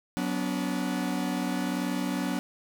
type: chord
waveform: 45% pulse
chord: B minor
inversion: second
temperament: equal with one note detuned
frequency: 185 / 246.9 / 287.5 Hz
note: F#3 / B3 / D4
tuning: 0 / 0 / -37 cents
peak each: -32 dBFS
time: 0.17-2.39 s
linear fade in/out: 0 ms
effects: none